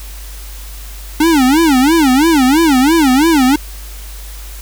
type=tone with vibrato; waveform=square; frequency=291.1 Hz; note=D4; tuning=15 cents flat; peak=-8 dBFS; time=1.2-3.56 s; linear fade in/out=5 ms; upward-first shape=sine; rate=3 Hz; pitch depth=250 cents each way; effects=added 50 Hz sine -27 dBFS peak until 4.61 s + white hiss -35 dBFS RMS until 4.61 s